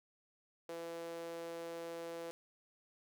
sawtooth tone with high-pass filter, 167.6 Hz, E3, 29 cents sharp, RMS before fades -45 dBFS, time 0.69-2.31 s, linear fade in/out 0 ms, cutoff 450 Hz, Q 4.4, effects none

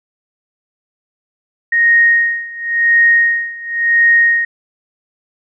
sine tone with tremolo, 1864.7 Hz, A#6, in tune, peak -6 dBFS, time 1.72-4.45 s, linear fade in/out 5 ms, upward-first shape sine, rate 0.94 Hz, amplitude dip 90%, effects none

